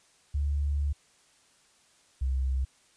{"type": "tone pair in turn", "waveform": "sine", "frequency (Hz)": [71.9, 65.59], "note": ["D2", "C2"], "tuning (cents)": [-36, 5], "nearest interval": "major second", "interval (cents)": 159, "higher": "first", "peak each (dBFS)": -25, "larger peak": "neither", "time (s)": [[0.34, 0.93], [2.21, 2.65]], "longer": "first", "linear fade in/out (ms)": 10, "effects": ["white hiss -63 dBFS RMS until 2.96 s", "resampled to 22050 Hz"]}